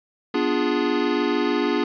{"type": "chord", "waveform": "square", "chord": "B diminished seventh", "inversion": "none", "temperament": "equal", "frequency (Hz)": [246.9, 293.7, 349.2, 415.3], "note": ["B3", "D4", "F4", "Ab4"], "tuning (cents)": [0, 0, 0, 0], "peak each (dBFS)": [-27, -25, -26, -26], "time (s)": [0.34, 1.84], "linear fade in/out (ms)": 5, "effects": ["resampled to 11025 Hz", "8-bit"]}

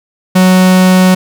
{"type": "tone", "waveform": "45% pulse", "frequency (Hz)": 185, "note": "F#3", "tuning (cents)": 0, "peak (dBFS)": -4, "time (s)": [0.35, 1.15], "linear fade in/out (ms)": 10, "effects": []}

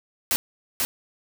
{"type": "noise with echo", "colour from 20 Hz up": "white", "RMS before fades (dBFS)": -22, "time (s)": [0.31, 0.36], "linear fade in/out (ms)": 0, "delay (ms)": 490, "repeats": 1, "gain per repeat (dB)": -2, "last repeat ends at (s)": 0.85, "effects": []}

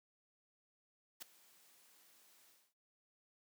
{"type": "noise with ADSR envelope", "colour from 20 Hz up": "white", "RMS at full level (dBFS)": -45, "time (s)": [1.2, 2.74], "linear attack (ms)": 23, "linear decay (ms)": 4, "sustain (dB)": -22, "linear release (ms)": 250, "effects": ["noise-tail reverb RT60 0.3 s tail -21 dB re dry", "high-pass 200 Hz 12 dB/octave"]}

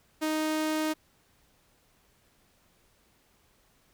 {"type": "tone", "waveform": "sawtooth", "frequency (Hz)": 311.1, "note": "D#4", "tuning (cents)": 0, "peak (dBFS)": -23, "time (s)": [0.21, 0.94], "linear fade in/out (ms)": 20, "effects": ["pink hiss -66 dBFS RMS until 3.93 s"]}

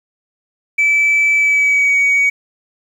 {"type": "tone with pitch glide", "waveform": "sine", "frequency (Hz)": [2311, 2253], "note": ["D7", "C#7"], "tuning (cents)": [-28, 28], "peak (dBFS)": -8, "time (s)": [0.78, 2.3], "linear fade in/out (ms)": 10, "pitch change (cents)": -44, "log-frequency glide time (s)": [1.35, 1.96], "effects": ["tanh soft clip ceiling -8 dBFS", "7-bit"]}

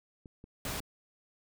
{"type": "clicks", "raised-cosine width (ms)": 3, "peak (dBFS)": -36, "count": 4, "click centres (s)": [0.258, 0.441, 0.687, 0.803]}
{"type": "noise", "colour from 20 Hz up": "pink", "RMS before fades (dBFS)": -37, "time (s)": [0.65, 0.8], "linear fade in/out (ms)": 2}
{"effects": []}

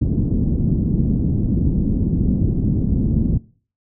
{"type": "low-pass noise", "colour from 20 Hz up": "white", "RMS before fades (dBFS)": -18, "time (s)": [0.01, 3.38], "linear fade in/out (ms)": 10, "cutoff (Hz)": 240, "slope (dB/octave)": 24, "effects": ["noise-tail reverb RT60 0.4 s tail -19 dB re dry"]}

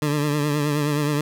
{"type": "tone with vibrato", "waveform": "20% pulse", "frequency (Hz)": 147.5, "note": "D3", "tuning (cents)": 8, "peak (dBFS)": -15, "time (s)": [0.02, 1.21], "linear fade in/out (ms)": 2, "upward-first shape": "triangle", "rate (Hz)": 9.5, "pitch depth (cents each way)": 58, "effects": []}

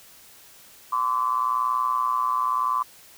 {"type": "ring-modulated tone", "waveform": "triangle", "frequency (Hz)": 60.4, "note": "B1", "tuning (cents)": -38, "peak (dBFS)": -16, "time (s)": [0.92, 2.83], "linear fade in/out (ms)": 10, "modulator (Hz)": 1090, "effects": ["white hiss -50 dBFS RMS until 3.17 s"]}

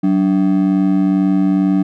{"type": "ring-modulated tone", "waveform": "triangle", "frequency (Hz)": 238.6, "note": "A#3", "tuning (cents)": 41, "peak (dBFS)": -6, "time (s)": [0.03, 1.83], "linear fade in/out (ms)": 10, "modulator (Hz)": 51.1, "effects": []}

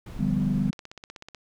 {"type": "noise", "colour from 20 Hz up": "brown", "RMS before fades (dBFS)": -37, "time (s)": [0.06, 0.7], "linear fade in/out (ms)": 5}
{"type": "chord", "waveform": "sine", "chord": "G dominant seventh", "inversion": "second", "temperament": "equal", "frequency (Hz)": [146.83, 174.61, 196, 246.9], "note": ["D3", "F3", "G3", "B3"], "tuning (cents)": [0, 0, 0, 0], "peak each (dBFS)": [-28, -30, -25, -29], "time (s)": [0.19, 0.71], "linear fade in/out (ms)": 10}
{"type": "click train", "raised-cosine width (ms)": 0.2, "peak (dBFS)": -24, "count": 11, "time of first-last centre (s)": [0.73, 1.347], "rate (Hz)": 16.2}
{"effects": []}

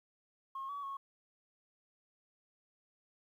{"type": "tone with pitch steps", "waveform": "sine", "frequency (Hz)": [1079, 1136, 1098], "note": ["C#6", "C#6", "C#6"], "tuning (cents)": [-47, 42, -17], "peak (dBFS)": -38, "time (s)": [0.55, 0.97], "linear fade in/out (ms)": 5, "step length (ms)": 140, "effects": ["tanh soft clip ceiling -35 dBFS", "12-bit"]}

